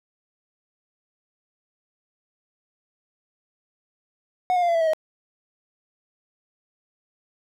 triangle tone with pitch steps, 732 / 713.6 / 695.7 / 678.3 / 661.2 / 644.6 / 628.5 Hz, F#5 / F5 / F5 / E5 / E5 / E5 / D#5, -19 / +37 / -7 / +49 / +5 / -39 / +17 cents, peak -16 dBFS, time 4.5-4.934 s, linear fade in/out 0 ms, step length 62 ms, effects none

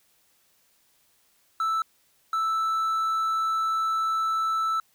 triangle tone pair in turn, 1318.5 / 1318.5 Hz, E6 / E6, 0 / 0 cents, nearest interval unison, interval 0 cents, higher neither, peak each -21 dBFS, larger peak neither, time 1.6-1.82 / 2.33-4.8 s, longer second, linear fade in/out 2 ms, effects white hiss -65 dBFS RMS until 4.94 s

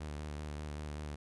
sawtooth tone with vibrato, 74.8 Hz, D2, 32 cents sharp, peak -36 dBFS, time 0-1.16 s, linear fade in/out 10 ms, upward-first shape square, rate 5.2 Hz, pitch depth 28 cents each way, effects resampled to 24000 Hz

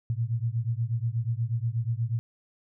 sine beating tone pair, 112.3 / 120.6 Hz, A2 / B2, +36 / -41 cents, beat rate 8.3 Hz, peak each -28 / -29 dBFS, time 0.1-2.19 s, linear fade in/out 0 ms, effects none

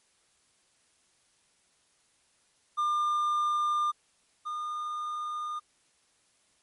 triangle tone pair in turn, 1200 / 1216 Hz, D6 / D#6, +37 / -40 cents, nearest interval unison, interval 23 cents, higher second, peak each -23 / -30 dBFS, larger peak first, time 2.77-3.92 / 4.45-5.6 s, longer neither, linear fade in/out 20 ms, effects white hiss -68 dBFS RMS until 6.62 s + MP3 48 kbps

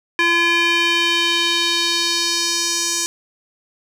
square tone with band-pass filter sweep, 340.8 Hz, F4, 42 cents flat, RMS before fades -18 dBFS, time 0.19-3.06 s, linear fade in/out 0 ms, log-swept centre 2100 to 6600 Hz, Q 2.2, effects none

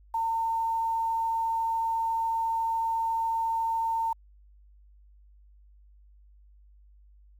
sine tone with quantisation, 907 Hz, A#5, 48 cents flat, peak -25 dBFS, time 0.14-4.13 s, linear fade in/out 5 ms, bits 9, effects added 50 Hz sine -53 dBFS peak until 7.39 s

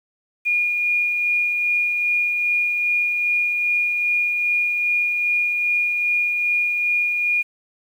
sine tone with tremolo, 2432 Hz, D#7, 40 cents flat, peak -16 dBFS, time 0.45-7.43 s, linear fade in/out 20 ms, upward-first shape sine, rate 2.5 Hz, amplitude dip 30%, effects 8-bit

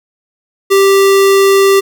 square tone, 392 Hz, G4, in tune, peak -6 dBFS, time 0.7-1.81 s, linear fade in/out 20 ms, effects none

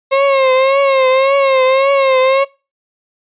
35% pulse tone with vibrato, 536 Hz, C5, 42 cents sharp, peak -7 dBFS, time 0.11-2.45 s, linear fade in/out 20 ms, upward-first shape triangle, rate 1.8 Hz, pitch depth 74 cents each way, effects noise-tail reverb RT60 0.3 s tail -23 dB re dry + resampled to 8000 Hz

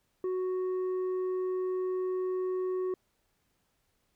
triangle tone with tanh clipping, 370 Hz, F#4, in tune, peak -30 dBFS, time 0.24-2.94 s, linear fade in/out 2 ms, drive 9 dB, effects pink hiss -75 dBFS RMS until 4.15 s

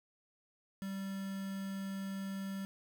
triangle tone with quantisation, 194.6 Hz, G3, 12 cents flat, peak -36 dBFS, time 0.82-2.65 s, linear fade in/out 0 ms, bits 8, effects none

